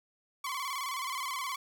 sawtooth tone with vibrato, 1077 Hz, C6, 50 cents sharp, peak -30 dBFS, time 0.44-1.56 s, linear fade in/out 5 ms, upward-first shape square, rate 19 Hz, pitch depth 78 cents each way, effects none

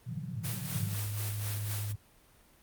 pink band-pass noise, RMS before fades -38 dBFS, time 0.06-0.95 s, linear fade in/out 20 ms, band 100 to 190 Hz, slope 96 dB/octave
white noise with tremolo, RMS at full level -38 dBFS, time 0.43-1.93 s, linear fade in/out 20 ms, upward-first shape sine, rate 4 Hz, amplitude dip 50%
sine tone, 104 Hz, G#2, 3 cents sharp, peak -33 dBFS, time 0.75-1.96 s, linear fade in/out 10 ms
effects pink hiss -62 dBFS RMS until 2.62 s + Opus 32 kbps

